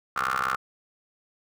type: ring-modulated tone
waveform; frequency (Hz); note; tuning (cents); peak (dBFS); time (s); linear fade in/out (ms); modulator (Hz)
20% pulse; 64.9; C2; -13; -17; 0.16-0.56; 5; 1290
effects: none